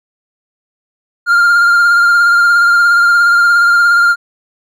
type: tone with vibrato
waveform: triangle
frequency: 1401 Hz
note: F6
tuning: 5 cents sharp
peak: -4 dBFS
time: 1.26-4.16 s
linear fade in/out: 50 ms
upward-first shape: sine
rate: 17 Hz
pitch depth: 23 cents each way
effects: none